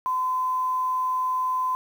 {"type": "tone with quantisation", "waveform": "sine", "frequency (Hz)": 1021, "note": "C6", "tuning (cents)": -43, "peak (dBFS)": -22, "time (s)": [0.06, 1.75], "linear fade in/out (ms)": 0, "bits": 8, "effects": []}